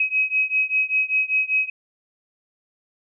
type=beating tone pair; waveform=sine; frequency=2540 / 2545.1 Hz; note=D#7 / D#7; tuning=+35 / +39 cents; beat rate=5.1 Hz; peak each=-21 / -22 dBFS; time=0-1.7 s; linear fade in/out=5 ms; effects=none